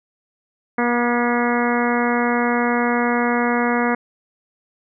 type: harmonic tone with a mistuned harmonic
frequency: 240 Hz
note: B3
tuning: 49 cents flat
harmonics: 1 / 2 / 3 / 4 / 5 / 6 / 7 / 8 / 9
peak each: -20 / -23 / -25 / -26 / -27 / -28 / -28 / -29 / -30 dBFS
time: 0.78-3.95 s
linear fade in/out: 5 ms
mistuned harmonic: 8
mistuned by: +28 cents
effects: none